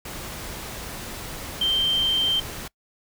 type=tone in noise; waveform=sine; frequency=3136 Hz; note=G7; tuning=in tune; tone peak=-19 dBFS; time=1.61-2.4 s; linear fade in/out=5 ms; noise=pink; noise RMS=-35 dBFS; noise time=0.05-2.68 s; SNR=+13 dB; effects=noise-tail reverb RT60 0.1 s tail -24 dB re dry